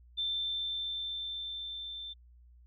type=tone with level ramp; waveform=sine; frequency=3556 Hz; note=A7; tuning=18 cents sharp; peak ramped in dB=-30 to -40 dBFS; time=0.17-2.14 s; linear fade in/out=20 ms; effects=added 60 Hz sine -55 dBFS peak until 2.66 s